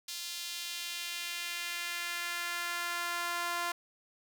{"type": "tone with high-pass filter sweep", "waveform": "sawtooth", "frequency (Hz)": 346.5, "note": "F4", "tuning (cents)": -14, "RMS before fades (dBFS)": -37, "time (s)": [0.08, 3.72], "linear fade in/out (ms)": 5, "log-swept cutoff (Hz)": [4100, 1000], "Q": 1.4, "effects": []}